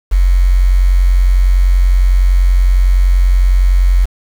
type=tone with quantisation; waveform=sine; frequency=45.35 Hz; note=F#1; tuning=34 cents flat; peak=-6 dBFS; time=0.11-4.06 s; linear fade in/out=20 ms; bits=5; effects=none